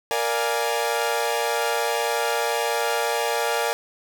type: chord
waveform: sawtooth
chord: Bb dominant seventh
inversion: none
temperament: equal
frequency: 466.2 / 587.3 / 698.5 / 830.6 Hz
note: Bb4 / D5 / F5 / Ab5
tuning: 0 / 0 / 0 / 0 cents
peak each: -22 / -24 / -26 / -23 dBFS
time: 0.11-3.73 s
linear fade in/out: 0 ms
effects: none